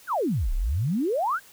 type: exponential two-way sweep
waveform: sine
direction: down then up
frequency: 1661.2 to 30.3 to 1661.2 Hz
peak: -22 dBFS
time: 0.07-1.4 s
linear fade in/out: 50 ms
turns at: 0.53 s
effects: white hiss -52 dBFS RMS until 1.52 s